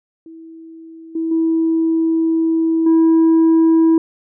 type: tone with level steps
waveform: sine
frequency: 325.8 Hz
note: E4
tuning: 20 cents flat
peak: -34 / -17 / -12 / -6 dBFS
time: 0.26-3.98 s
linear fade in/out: 2 ms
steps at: 1.15 / 1.31 / 2.86 s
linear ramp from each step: 5 ms
effects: tanh soft clip ceiling -8 dBFS